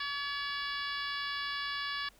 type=harmonic tone; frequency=569 Hz; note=C#5; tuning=45 cents sharp; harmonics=2 / 3 / 4 / 5 / 6 / 7 / 8 / 9; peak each=-40 / -38 / -45 / -45 / -42 / -46 / -45 / -48 dBFS; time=0-2.09 s; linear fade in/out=5 ms; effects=added 46 Hz sine -63 dBFS peak until 2.19 s + pink hiss -63 dBFS RMS until 2.19 s